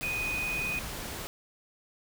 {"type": "tone in noise", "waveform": "sine", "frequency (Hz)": 2489, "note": "D#7", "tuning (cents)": 0, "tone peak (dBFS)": -30, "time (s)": [0.03, 0.79], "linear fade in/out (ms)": 0, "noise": "pink", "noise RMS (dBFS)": -38, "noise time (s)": [0.01, 1.27], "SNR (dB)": 5, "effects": []}